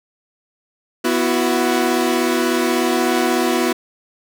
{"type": "chord", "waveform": "sawtooth", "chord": "B suspended fourth", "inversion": "none", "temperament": "equal with one note detuned", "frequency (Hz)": [246.9, 333.5, 370], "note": ["B3", "E4", "F#4"], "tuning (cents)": [0, 20, 0], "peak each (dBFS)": -16, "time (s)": [1.04, 3.73], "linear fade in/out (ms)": 10, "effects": []}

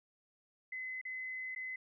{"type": "tone with dropouts", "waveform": "sine", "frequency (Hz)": 2034, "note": "C7", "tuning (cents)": -50, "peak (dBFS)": -39, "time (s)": [0.72, 1.76], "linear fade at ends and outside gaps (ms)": 5, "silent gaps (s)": [[1.014, 1.051], [1.55, 1.56]], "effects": []}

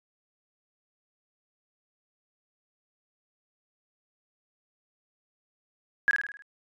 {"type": "tone with echo", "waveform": "sine", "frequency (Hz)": 1661.2, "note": "G#6", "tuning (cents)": 0, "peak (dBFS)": -17, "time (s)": [6.08, 6.11], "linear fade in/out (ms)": 0, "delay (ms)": 52, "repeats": 6, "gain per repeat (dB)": -5, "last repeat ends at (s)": 6.422, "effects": ["resampled to 24000 Hz"]}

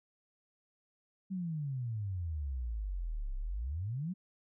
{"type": "exponential two-way sweep", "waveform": "sine", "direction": "down then up", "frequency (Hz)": [195.2, 31.94, 195.2], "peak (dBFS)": -34, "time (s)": [1.3, 4.14], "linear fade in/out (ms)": 20, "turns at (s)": 3.36, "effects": []}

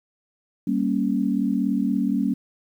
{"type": "chord", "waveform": "sine", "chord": "G diminished", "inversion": "none", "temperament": "equal", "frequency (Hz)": [196, 233.1, 277.2], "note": ["G3", "Bb3", "Db4"], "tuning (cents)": [0, 0, 0], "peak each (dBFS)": -24, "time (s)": [0.67, 2.34], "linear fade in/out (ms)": 5, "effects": ["9-bit"]}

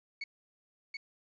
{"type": "tone with echo", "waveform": "35% pulse", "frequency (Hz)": 2217, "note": "C#7", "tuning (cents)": 0, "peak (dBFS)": -34, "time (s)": [0.21, 0.24], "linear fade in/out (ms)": 5, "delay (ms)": 730, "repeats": 1, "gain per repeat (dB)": -2, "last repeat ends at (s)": 0.97, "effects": ["resampled to 16000 Hz", "11-bit"]}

